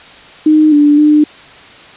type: tone with pitch steps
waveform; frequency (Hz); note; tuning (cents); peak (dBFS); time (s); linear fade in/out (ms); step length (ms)
sine; 308.2 / 293.2 / 300.6; D#4 / D4 / D4; -16 / -3 / +40; -4; 0.46-1.24; 5; 260
effects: white hiss -36 dBFS RMS until 1.96 s + resampled to 8000 Hz